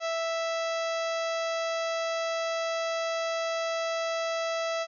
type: harmonic tone with a mistuned harmonic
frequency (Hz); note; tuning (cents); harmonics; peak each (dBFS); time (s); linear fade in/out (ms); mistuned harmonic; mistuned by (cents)
659.3; E5; 0; 1 / 2 / 3 / 4 / 5 / 6 / 7 / 8 / 9 / 10; -29 / -35 / -39 / -41 / -43 / -45 / -46 / -47 / -48 / -49; 0-4.87; 50; 7; +30
effects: none